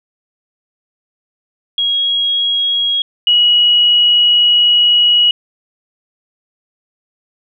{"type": "tone pair in turn", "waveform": "sine", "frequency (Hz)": [3299, 2912], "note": ["G#7", "F#7"], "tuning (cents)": [-12, -28], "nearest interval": "major second", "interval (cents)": 216, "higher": "first", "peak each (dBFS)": [-12, -7], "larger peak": "second", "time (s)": [[1.78, 3.02], [3.27, 5.31]], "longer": "second", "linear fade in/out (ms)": 2, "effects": []}